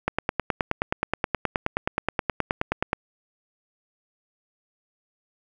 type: click train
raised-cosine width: 0.5 ms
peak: -7 dBFS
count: 28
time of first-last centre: 0.08-2.931 s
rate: 9.47 Hz
effects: 8-bit